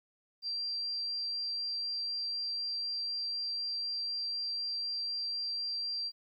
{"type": "tone", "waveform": "sine", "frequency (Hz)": 4724, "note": "D8", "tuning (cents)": 9, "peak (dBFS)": -33, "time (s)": [0.42, 6.12], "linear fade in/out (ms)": 50, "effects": ["12-bit"]}